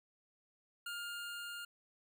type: tone with level ramp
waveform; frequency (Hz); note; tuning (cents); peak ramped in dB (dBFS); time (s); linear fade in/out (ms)
25% pulse; 1410; F6; +16; -37 to -40; 0.86-1.65; 5
effects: none